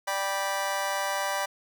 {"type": "chord", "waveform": "25% pulse", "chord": "G major", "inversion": "second", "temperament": "just", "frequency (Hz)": [588, 784, 980], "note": ["D5", "G5", "B5"], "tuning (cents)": [2, 0, -14], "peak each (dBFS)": -28, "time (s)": [0.07, 1.46], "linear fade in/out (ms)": 10, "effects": []}